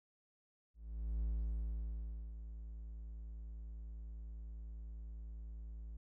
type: tone with ADSR envelope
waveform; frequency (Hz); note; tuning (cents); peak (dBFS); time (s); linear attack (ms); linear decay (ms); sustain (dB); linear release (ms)
triangle; 55; A1; 0; -32; 0.74-5.97; 480; 1100; -11; 4
effects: none